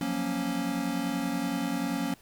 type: chord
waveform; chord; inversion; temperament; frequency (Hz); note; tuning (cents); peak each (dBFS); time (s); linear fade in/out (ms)
square; Gb major seventh; third; equal with one note detuned; 174.61 / 185 / 234.7 / 277.2; F3 / Gb3 / Bb3 / Db4; 0 / 0 / +12 / 0; -38 / -37 / -34 / -32; 0.01-2.14; 2
effects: pink hiss -57 dBFS RMS until 2.21 s